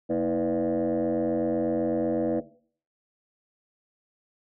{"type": "tone with frequency modulation", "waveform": "sine", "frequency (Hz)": 408.5, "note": "G#4", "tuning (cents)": -29, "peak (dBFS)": -21, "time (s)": [0.09, 2.41], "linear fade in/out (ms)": 20, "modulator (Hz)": 88, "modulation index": 2.3, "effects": ["noise-tail reverb RT60 0.5 s tail -17 dB re dry", "tanh soft clip ceiling -20 dBFS"]}